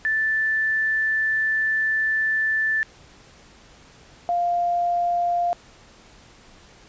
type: tone pair in turn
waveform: sine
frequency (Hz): 1760 / 698.5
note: A6 / F5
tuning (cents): 0 / 0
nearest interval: octave + major third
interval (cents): 1600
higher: first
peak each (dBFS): -19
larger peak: neither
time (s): 0.05-2.83 / 4.29-5.53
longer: first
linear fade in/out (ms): 0
effects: pink hiss -50 dBFS RMS until 6.88 s + resampled to 16000 Hz